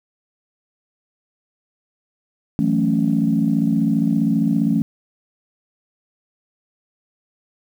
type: chord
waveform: sine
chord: F# minor seventh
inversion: third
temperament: equal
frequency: 164.81 / 185 / 220 / 277.2 Hz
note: E3 / F#3 / A3 / C#4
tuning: 0 / 0 / 0 / 0 cents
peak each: -21 / -23 / -18 / -20 dBFS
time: 2.59-4.82 s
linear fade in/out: 0 ms
effects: tanh soft clip ceiling -6 dBFS + 8-bit